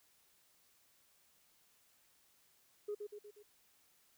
sine tone with echo, 415.3 Hz, G#4, in tune, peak -36 dBFS, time 2.88-2.95 s, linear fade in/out 10 ms, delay 120 ms, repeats 4, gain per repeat -5 dB, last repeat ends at 3.43 s, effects tanh soft clip ceiling -34 dBFS + white hiss -71 dBFS RMS until 4.17 s

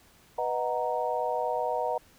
sine chord, B major seventh, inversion none, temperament equal, 493.9 / 622.3 / 740 / 932.3 Hz, B4 / D#5 / F#5 / A#5, 0 / 0 / 0 / 0 cents, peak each -32 dBFS, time 0.38-1.98 s, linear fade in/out 5 ms, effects pink hiss -59 dBFS RMS until 2.18 s

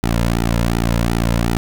sawtooth tone with flanger, 57.6 Hz, A#1, 20 cents flat, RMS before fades -17 dBFS, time 0.03-1.57 s, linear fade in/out 0 ms, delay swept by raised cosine 1.8 to 2.67 ms, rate 2.7 Hz, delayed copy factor -1, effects none

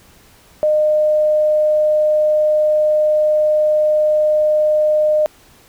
sine tone, 610 Hz, D#5, 34 cents flat, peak -11 dBFS, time 0.63-5.26 s, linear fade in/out 0 ms, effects pink hiss -48 dBFS RMS until 5.68 s

